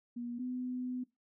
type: tone pair in turn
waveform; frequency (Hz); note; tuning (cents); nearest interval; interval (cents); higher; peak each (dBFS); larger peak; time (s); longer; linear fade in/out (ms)
sine; 240 / 251.3; B3 / B3; -49 / +30; minor second; 79; second; -37 / -35; second; 0.16-0.39 / 0.39-1.04; second; 10
effects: noise-tail reverb RT60 0.2 s tail -19 dB re dry